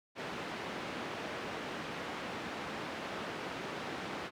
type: band-pass noise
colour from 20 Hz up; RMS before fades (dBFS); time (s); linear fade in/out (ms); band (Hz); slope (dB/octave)
pink; -41; 0.15-4.31; 50; 210 to 2900; 12
effects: none